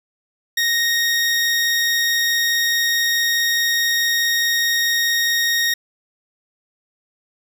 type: tone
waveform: 20% pulse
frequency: 1864.7 Hz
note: A#6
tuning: in tune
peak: -11 dBFS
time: 0.57-5.74 s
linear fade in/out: 5 ms
effects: none